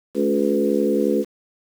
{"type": "harmonic tone with a mistuned harmonic", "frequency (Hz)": 71, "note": "C#2", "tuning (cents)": 42, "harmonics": [3, 4, 5, 6, 7], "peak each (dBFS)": [-23, -23, -23, -23, -23], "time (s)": [0.14, 1.25], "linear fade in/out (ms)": 50, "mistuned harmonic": 4, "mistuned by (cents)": -20, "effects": ["7-bit"]}